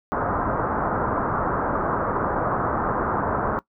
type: low-pass noise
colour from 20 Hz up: white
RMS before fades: -24 dBFS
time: 0.12-3.59 s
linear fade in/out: 0 ms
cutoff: 1400 Hz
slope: 48 dB/octave
effects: noise-tail reverb RT60 0.1 s tail -20 dB re dry